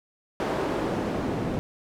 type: noise with band-pass filter sweep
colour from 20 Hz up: pink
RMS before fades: -28 dBFS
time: 0.4-1.59 s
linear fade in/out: 0 ms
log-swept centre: 530 to 250 Hz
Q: 0.88
effects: none